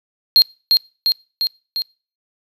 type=tone with echo; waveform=triangle; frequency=4219 Hz; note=C8; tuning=14 cents sharp; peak=-5 dBFS; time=0.36-0.42 s; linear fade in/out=0 ms; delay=350 ms; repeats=4; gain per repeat=-3 dB; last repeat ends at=1.82 s; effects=noise-tail reverb RT60 0.4 s tail -26 dB re dry